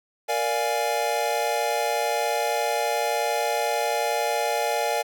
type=chord; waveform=square; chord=Bb dominant seventh; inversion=none; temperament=equal; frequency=466.2 / 587.3 / 698.5 / 830.6 Hz; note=Bb4 / D5 / F5 / Ab5; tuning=0 / 0 / 0 / 0 cents; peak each=-30 / -29 / -29 / -28 dBFS; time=0.28-5.03 s; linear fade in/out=20 ms; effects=none